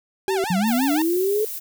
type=tone; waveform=sine; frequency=384.3 Hz; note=G4; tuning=34 cents flat; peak=-20 dBFS; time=0.28-0.44 s; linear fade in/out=0 ms
type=tone with vibrato; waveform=sawtooth; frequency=784 Hz; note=G5; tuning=in tune; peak=-21 dBFS; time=0.28-1.02 s; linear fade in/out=2 ms; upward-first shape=sine; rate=5.8 Hz; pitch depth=270 cents each way
type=linear sweep; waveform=sine; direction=up; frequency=174.1 to 440 Hz; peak=-18 dBFS; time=0.5-1.45 s; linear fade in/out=5 ms
type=noise; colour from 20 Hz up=violet; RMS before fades=-31 dBFS; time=0.66-1.6 s; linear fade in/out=20 ms
effects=none